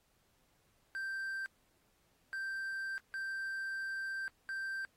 triangle tone bursts at uneven times, 1568 Hz, G6, in tune, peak -35 dBFS, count 4, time 0.95-1.46 / 2.33-2.98 / 3.14-4.28 / 4.49-4.85 s, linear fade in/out 0 ms, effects pink hiss -74 dBFS RMS until 4.96 s + AAC 48 kbps

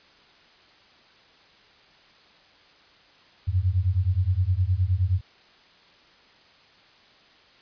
sine beating tone pair, 87.4 / 97 Hz, F2 / G2, +2 / -18 cents, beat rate 9.6 Hz, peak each -23 dBFS, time 3.47-5.21 s, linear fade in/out 20 ms, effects white hiss -55 dBFS RMS until 7.61 s + resampled to 11025 Hz

